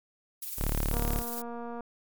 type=noise with tremolo; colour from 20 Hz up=violet; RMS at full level=-35 dBFS; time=0.42-1.42 s; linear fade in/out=5 ms; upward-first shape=sine; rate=20 Hz; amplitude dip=45%
type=tone; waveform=sawtooth; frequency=36.4 Hz; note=D1; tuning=15 cents flat; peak=-23 dBFS; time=0.57-1.23 s; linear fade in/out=50 ms
type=click train; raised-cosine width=1 ms; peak=-27 dBFS; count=208; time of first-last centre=0.93-1.807 s; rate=236 Hz
effects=MP3 96 kbps